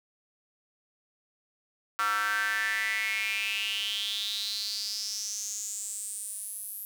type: tone with high-pass filter sweep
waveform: square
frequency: 103.83 Hz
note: G#2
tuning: in tune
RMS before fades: -32 dBFS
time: 1.99-6.85 s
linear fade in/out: 0 ms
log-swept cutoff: 1300 to 12000 Hz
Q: 7.1
effects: none